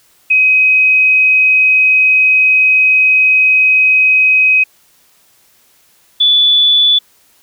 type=tone pair in turn; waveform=sine; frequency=2527 / 3461 Hz; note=D#7 / A7; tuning=+26 / -29 cents; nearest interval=perfect fourth; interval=545 cents; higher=second; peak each=-6 dBFS; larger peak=neither; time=0.3-4.64 / 6.2-6.99 s; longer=first; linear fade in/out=10 ms; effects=white hiss -51 dBFS RMS until 7.42 s